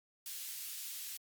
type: high-pass noise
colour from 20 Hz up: white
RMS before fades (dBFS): -44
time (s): 0.26-1.17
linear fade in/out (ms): 2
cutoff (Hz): 2700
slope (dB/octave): 12
effects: Opus 48 kbps